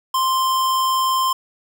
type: tone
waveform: square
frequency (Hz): 1046.5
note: C6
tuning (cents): 0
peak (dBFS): -17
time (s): 0.14-1.33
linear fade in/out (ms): 5
effects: none